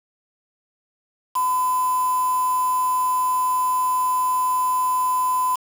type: tone with quantisation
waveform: sine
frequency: 1011 Hz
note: B5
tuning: 40 cents sharp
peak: -18 dBFS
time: 1.35-5.56 s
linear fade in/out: 10 ms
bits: 5
effects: none

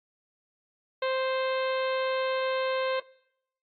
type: harmonic tone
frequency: 523.3 Hz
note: C5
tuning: in tune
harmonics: 1 / 2 / 3 / 4 / 5 / 6 / 7 / 8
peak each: -27 / -33 / -37 / -39 / -41 / -43 / -44 / -45 dBFS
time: 1.02-3 s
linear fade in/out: 5 ms
effects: noise-tail reverb RT60 0.8 s tail -24 dB re dry + AAC 32 kbps

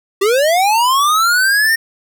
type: linear sweep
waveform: square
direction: up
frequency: 376.8 to 1845 Hz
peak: -11 dBFS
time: 0.21-1.76 s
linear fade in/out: 10 ms
effects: none

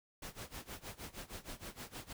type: noise with tremolo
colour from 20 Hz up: pink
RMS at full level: -45 dBFS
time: 0.22-2.13 s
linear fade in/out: 5 ms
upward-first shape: sine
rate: 6.4 Hz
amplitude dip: 90%
effects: none

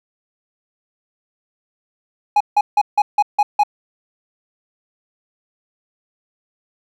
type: tone bursts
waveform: triangle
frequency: 830.6 Hz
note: G#5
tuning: in tune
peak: -8 dBFS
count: 7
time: 2.36-3.635 s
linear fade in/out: 5 ms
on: 45 ms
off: 160 ms
effects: none

